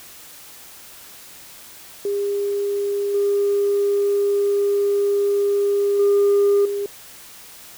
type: tone with level steps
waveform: sine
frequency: 403.8 Hz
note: G#4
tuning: 49 cents flat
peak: -19 / -15 / -11 / -21 dBFS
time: 2.05-6.86 s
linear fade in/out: 2 ms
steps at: 3.14 / 5.99 / 6.65 s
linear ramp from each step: 5 ms
effects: tanh soft clip ceiling -11 dBFS + white hiss -42 dBFS RMS until 7.77 s